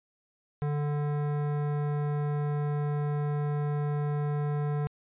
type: tone with hard clipping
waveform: sine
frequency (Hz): 146.83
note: D3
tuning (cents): 0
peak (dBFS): -29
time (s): 0.62-4.87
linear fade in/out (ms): 0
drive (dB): 16
effects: resampled to 8000 Hz